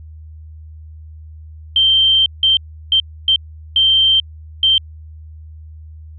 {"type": "tone bursts at uneven times", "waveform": "sine", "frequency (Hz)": 3136, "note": "G7", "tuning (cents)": 0, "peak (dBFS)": -9, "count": 6, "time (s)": [[1.76, 2.26], [2.43, 2.57], [2.92, 3], [3.28, 3.36], [3.76, 4.2], [4.63, 4.78]], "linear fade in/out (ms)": 2, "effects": ["added 78 Hz sine -33 dBFS peak until 6.18 s"]}